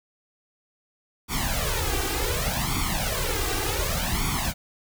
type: noise with flanger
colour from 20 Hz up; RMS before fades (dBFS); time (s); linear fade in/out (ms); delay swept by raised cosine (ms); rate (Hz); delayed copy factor
pink; -26; 1.28-4.54; 50; 0.88 to 2.58; 0.67; +0.9
effects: none